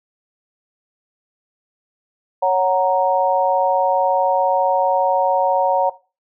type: chord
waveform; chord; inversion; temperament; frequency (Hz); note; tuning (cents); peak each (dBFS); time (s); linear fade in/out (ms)
sine; F# major; second; equal; 554.4 / 740 / 932.3; C#5 / F#5 / A#5; 0 / 0 / 0; -18; 2.42-5.9; 10
effects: noise-tail reverb RT60 0.3 s tail -17 dB re dry